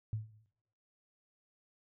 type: tone with exponential decay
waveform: sine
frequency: 108.8 Hz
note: A2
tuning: 19 cents flat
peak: -31 dBFS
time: 0.13-0.46 s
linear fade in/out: 0 ms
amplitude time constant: 71 ms
effects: noise-tail reverb RT60 0.8 s tail -19 dB re dry